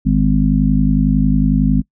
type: harmonic tone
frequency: 51 Hz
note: G#1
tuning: 31 cents flat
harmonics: 1 / 3 / 4 / 5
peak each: -16 / -16 / -16 / -16 dBFS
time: 0.05-1.82 s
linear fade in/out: 20 ms
effects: noise-tail reverb RT60 0.1 s tail -23 dB re dry